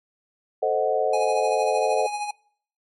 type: chord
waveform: sine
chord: A diminished seventh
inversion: none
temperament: equal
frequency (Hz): 440 / 523.3 / 622.3 / 740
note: A4 / C5 / Eb5 / Gb5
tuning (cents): 0 / 0 / 0 / 0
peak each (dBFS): -25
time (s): 0.62-2.07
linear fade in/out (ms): 10
type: tone with tremolo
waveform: square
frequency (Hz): 830.6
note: G#5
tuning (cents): 0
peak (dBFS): -25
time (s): 1.13-2.31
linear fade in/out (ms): 5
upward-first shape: sine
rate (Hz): 13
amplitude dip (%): 50
effects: noise-tail reverb RT60 0.6 s tail -25 dB re dry + MP3 48 kbps